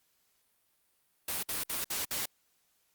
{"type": "noise bursts", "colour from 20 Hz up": "white", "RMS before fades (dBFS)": -34, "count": 5, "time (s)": [1.28, 2.258], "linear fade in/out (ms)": 5, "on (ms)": 150, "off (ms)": 57, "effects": ["white hiss -73 dBFS RMS until 2.94 s", "Opus 48 kbps"]}